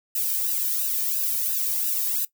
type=noise with flanger; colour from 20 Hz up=violet; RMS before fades=-25 dBFS; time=0.15-2.25 s; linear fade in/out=5 ms; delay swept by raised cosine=0.9 to 1.49 ms; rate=2.9 Hz; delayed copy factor=-0.9; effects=noise-tail reverb RT60 0.1 s tail -18 dB re dry